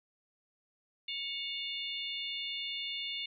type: harmonic tone with a mistuned harmonic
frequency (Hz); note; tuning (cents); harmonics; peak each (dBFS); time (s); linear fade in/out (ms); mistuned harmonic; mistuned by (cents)
710; F5; +28; 3 / 4 / 5 / 6; -43 / -39 / -40 / -47; 1.08-3.26; 5; 3; +66
effects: none